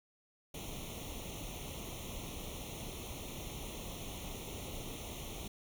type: noise with comb filter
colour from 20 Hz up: pink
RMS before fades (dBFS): -44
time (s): 0.54-5.48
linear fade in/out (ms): 5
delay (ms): 0.31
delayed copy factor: +0.9
effects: none